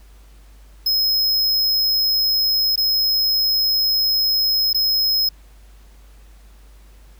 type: tone with dropouts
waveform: square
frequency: 5130 Hz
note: E8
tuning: 48 cents flat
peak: -16 dBFS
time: 0.86-5.29 s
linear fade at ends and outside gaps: 5 ms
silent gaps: 2.759-2.776 / 4.731-4.745 s
effects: added 50 Hz sine -43 dBFS peak until 7.19 s + pink hiss -55 dBFS RMS until 7.19 s